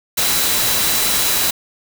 sine tone in noise, 3951 Hz, B7, in tune, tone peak -25 dBFS, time 0.17-1.51 s, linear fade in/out 10 ms, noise white, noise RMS -17 dBFS, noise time 0.17-1.51 s, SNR -11 dB, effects none

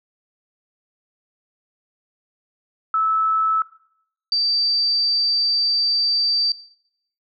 sine tone pair in turn, 1306 / 4654 Hz, E6 / D8, -17 / -17 cents, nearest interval octave + minor seventh, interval 2200 cents, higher second, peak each -16 dBFS, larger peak neither, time 2.94-3.62 / 4.32-6.52 s, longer second, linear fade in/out 2 ms, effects noise-tail reverb RT60 0.7 s tail -20 dB re dry

